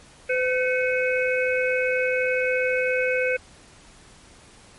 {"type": "harmonic tone with a mistuned harmonic", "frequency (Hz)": 508, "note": "B4", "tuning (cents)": 49, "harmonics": [1, 3, 4, 5], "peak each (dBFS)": [-22, -27, -28, -29], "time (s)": [0.29, 3.37], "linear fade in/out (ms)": 10, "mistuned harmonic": 4, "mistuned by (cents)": 140, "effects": ["pink hiss -50 dBFS RMS until 4.78 s", "MP3 48 kbps"]}